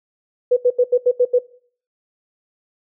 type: tone bursts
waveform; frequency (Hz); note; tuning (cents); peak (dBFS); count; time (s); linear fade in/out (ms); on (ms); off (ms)
sine; 493.9; B4; 0; -10; 7; 0.51-1.39; 10; 58; 79
effects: noise-tail reverb RT60 0.5 s tail -19 dB re dry